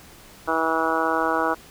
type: harmonic tone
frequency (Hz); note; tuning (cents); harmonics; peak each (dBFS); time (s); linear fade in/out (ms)
162; E3; -30; 2 / 3 / 4 / 5 / 6 / 7 / 8 / 9; -28 / -28 / -28 / -28 / -28 / -28 / -28 / -28; 0.47-1.55; 20
effects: pink hiss -47 dBFS RMS until 1.7 s